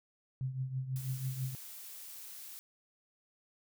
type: tone with tremolo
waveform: sine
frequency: 130.81 Hz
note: C3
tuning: in tune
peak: -31 dBFS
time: 0.41-1.55 s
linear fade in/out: 0 ms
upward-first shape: triangle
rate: 6.1 Hz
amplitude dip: 75%
type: noise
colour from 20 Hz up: blue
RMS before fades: -48 dBFS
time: 0.96-2.59 s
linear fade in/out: 0 ms
effects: none